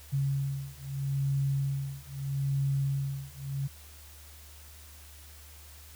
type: beating tone pair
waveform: sine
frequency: 137.4 / 138.18 Hz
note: C#3 / C#3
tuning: -15 / -5 cents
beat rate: 0.78 Hz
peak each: -31 dBFS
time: 0.12-3.68 s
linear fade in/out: 20 ms
effects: added 74 Hz sine -50 dBFS peak until 5.95 s + white hiss -53 dBFS RMS until 5.95 s